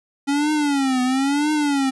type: tone with vibrato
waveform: square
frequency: 277.2 Hz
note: C#4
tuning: in tune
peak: -18 dBFS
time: 0.27-1.91 s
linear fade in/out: 20 ms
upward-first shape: triangle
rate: 1 Hz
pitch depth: 180 cents each way
effects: resampled to 24000 Hz